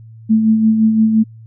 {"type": "tone with tremolo", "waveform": "sine", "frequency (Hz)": 220, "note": "A3", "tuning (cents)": 0, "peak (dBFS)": -7, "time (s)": [0.29, 1.24], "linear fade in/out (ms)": 20, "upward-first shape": "sine", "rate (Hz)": 5.8, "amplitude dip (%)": 45, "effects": ["added 112 Hz sine -35 dBFS peak until 1.46 s"]}